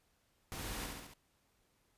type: noise with echo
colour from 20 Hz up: pink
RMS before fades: -44 dBFS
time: 0.52-0.86 s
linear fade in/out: 0 ms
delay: 69 ms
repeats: 4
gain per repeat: -3 dB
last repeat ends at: 1.136 s
effects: pink hiss -75 dBFS RMS until 1.97 s + resampled to 32000 Hz